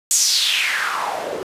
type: noise with band-pass filter sweep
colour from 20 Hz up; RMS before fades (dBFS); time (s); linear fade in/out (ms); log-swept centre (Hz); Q
white; -20; 0.11-1.43; 0; 7700 to 380; 3.8
effects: resampled to 32000 Hz